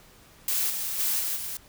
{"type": "noise with level steps", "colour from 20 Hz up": "blue", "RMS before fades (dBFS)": [-26, -31, -26, -29, -34], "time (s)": [0.48, 1.57], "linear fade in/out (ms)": 2, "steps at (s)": [0.69, 0.98, 1.19, 1.35], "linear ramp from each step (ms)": 20, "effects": ["pink hiss -54 dBFS RMS until 1.68 s"]}